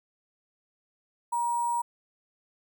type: tone with sample-and-hold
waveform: sine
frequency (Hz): 950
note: A#5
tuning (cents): +33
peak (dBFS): -25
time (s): 1.32-1.82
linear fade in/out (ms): 10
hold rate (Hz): 8820
effects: none